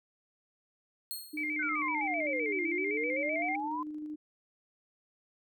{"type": "tone with exponential decay", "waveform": "10% pulse", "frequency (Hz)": 4280, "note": "C8", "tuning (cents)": 38, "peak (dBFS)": -27, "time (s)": [1.11, 1.55], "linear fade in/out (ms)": 0, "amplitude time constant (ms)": 94}
{"type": "tone with tremolo", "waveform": "sine", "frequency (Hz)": 303.1, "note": "D#4", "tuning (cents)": -45, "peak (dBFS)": -36, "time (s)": [1.33, 4.16], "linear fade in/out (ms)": 10, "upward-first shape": "square", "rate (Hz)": 13, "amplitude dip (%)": 25}
{"type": "tone with vibrato", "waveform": "sine", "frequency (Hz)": 2205, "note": "C#7", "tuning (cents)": -10, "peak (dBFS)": -32, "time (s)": [1.37, 3.56], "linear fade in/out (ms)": 5, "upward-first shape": "square", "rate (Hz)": 7.8, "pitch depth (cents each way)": 71}
{"type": "exponential two-way sweep", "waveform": "sine", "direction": "down then up", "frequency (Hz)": [1568, 325.5, 1043], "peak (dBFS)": -33, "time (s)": [1.59, 3.83], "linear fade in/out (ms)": 5, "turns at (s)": 2.67}
{"effects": []}